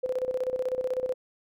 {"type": "tone with tremolo", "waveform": "sine", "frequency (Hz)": 510, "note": "C5", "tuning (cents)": -44, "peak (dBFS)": -24, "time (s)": [0.03, 1.14], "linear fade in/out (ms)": 10, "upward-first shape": "square", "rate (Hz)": 16, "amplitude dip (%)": 70, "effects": []}